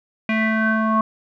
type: tone with low-pass filter sweep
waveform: square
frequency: 220 Hz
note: A3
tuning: in tune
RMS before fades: -19 dBFS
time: 0.29-1.01 s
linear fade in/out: 2 ms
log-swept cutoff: 2300 to 1100 Hz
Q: 7.8
effects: none